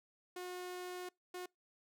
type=tone bursts at uneven times; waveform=sawtooth; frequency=361.4 Hz; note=F#4; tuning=41 cents flat; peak=-39 dBFS; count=2; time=0.36-1.09 / 1.34-1.46 s; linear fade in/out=5 ms; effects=noise-tail reverb RT60 0.2 s tail -26 dB re dry